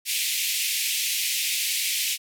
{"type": "band-pass noise", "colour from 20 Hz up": "pink", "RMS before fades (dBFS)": -26, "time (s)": [0.05, 2.18], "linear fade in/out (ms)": 50, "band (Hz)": [2200, 16000], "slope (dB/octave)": 48, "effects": []}